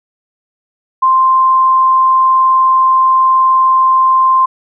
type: tone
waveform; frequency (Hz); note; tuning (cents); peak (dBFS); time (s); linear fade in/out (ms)
sine; 1046.5; C6; 0; -6; 1.02-4.46; 10
effects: none